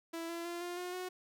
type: tone with pitch steps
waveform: sawtooth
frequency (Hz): 331.6 / 338.2 / 344.9 / 351.7 / 358.7 / 365.8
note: E4 / E4 / F4 / F4 / F4 / F#4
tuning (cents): +10 / +44 / -22 / +12 / +46 / -20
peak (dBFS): -35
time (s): 0.13-1.09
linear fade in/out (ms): 10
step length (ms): 160
effects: none